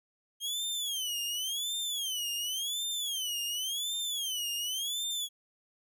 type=tone with vibrato; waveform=sawtooth; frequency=3190 Hz; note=G7; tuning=30 cents sharp; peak=-29 dBFS; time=0.4-5.29 s; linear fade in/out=50 ms; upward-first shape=sine; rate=0.91 Hz; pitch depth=210 cents each way; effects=none